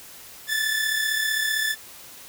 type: tone pair together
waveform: sawtooth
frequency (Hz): 1739 / 1774.5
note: A6 / A6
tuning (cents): -21 / +14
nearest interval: unison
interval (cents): 35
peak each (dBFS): -20 / -24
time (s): 0.47-1.76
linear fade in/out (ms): 50
effects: white hiss -44 dBFS RMS until 2.28 s